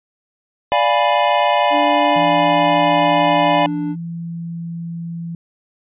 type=chord; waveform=square; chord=D diminished seventh; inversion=none; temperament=equal; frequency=587.3 / 698.5 / 830.6 / 987.8 Hz; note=D5 / F5 / Ab5 / Cb6; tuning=0 / 0 / 0 / 0 cents; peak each=-19 dBFS; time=0.72-3.66 s; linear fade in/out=0 ms
type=tone; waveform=triangle; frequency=293.7 Hz; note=D4; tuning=in tune; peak=-18 dBFS; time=1.7-3.96 s; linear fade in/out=50 ms
type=tone with pitch glide; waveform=sine; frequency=169.3 to 168.32 Hz; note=E3 to E3; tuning=+46 to +36 cents; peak=-24 dBFS; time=2.16-5.35 s; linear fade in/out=2 ms; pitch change=-10 cents; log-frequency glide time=2.47-2.98 s
effects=resampled to 8000 Hz